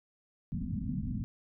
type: low-pass noise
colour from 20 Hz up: white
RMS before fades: -35 dBFS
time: 0.52-1.24 s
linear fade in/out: 0 ms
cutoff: 260 Hz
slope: 96 dB/octave
effects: none